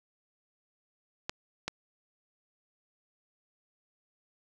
clicks, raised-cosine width 0.2 ms, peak -15 dBFS, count 2, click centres 1.295 / 1.68 s, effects none

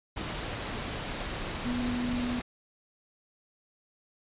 sine tone in noise, 244.6 Hz, B3, 16 cents flat, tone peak -29 dBFS, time 1.65-2.4 s, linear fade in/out 10 ms, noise pink, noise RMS -35 dBFS, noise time 0.16-2.42 s, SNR +3 dB, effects resampled to 8000 Hz

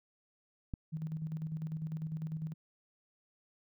click, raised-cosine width 5 ms, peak -25 dBFS, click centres 0.738 s
sine tone with tremolo, 158.3 Hz, D#3, 30 cents sharp, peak -34 dBFS, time 0.92-2.54 s, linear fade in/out 20 ms, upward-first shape square, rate 10 Hz, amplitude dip 50%
effects none

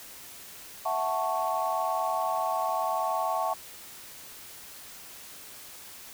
sine chord, F# minor seventh, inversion third, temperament equal, 659.3 / 740 / 880 / 1108.7 Hz, E5 / F#5 / A5 / C#6, 0 / 0 / 0 / 0 cents, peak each -31 dBFS, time 0.85-3.54 s, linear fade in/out 10 ms, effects tanh soft clip ceiling -16 dBFS + white hiss -46 dBFS RMS until 6.13 s

